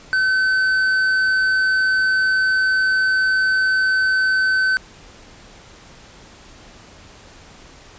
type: tone with tanh clipping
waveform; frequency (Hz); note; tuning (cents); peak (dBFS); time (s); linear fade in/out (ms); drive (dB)
triangle; 1526; G6; -47; -16; 0.13-4.77; 0; 11
effects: pink hiss -44 dBFS RMS until 7.98 s + resampled to 16000 Hz